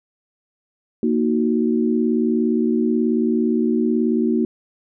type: chord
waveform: sine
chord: D# minor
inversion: second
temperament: equal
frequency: 233.1 / 311.1 / 370 Hz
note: A#3 / D#4 / F#4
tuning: 0 / 0 / 0 cents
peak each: -18 / -22 / -22 dBFS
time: 1.03-4.45 s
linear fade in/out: 2 ms
effects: none